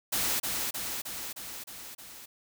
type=noise with echo; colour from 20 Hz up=white; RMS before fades=-29 dBFS; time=0.12-0.4 s; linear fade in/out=10 ms; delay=310 ms; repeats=6; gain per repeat=-3 dB; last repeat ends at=2.26 s; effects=none